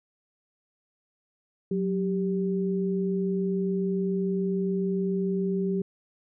sine tone pair together, 185 / 392 Hz, F#3 / G4, 0 / 0 cents, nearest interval octave + minor second, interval 1300 cents, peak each -26 / -28 dBFS, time 1.71-5.82 s, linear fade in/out 5 ms, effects none

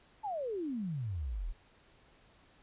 sine exponential sweep, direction down, 892 to 34.65 Hz, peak -34 dBFS, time 0.23-1.53 s, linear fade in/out 20 ms, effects pink hiss -64 dBFS RMS until 2.62 s + resampled to 8000 Hz

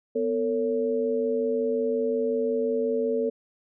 sine tone cluster, 248.1 / 452.5 / 558 Hz, B3 / A4 / C#5, +8 / +48 / +11 cents, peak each -30 / -24 / -31 dBFS, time 0.15-3.3 s, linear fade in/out 10 ms, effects none

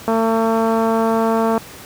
click train, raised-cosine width 1 ms, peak -5 dBFS, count 338, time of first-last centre 0.08-1.578 s, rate 225 Hz, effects pink hiss -37 dBFS RMS until 1.85 s + high-pass 80 Hz 12 dB/octave

